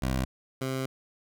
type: tone pair in turn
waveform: 15% pulse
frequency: 64.9 / 131.99 Hz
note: C2 / C3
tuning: -13 / +16 cents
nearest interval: octave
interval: 1229 cents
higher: second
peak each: -20 / -23 dBFS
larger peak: first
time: 0.02-0.25 / 0.61-0.86 s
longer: second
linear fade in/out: 5 ms
effects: none